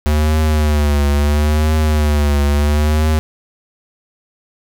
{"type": "tone with vibrato", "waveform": "square", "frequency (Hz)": 74.7, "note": "D2", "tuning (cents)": 30, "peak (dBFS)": -12, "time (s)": [0.06, 3.19], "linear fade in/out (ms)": 0, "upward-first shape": "triangle", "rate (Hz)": 0.74, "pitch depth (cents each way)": 80, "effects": []}